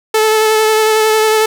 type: tone with vibrato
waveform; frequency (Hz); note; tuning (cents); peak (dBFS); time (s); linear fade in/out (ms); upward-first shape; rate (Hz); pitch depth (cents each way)
sawtooth; 435.4; A4; -18; -5; 0.14-1.46; 5; triangle; 11; 21
effects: none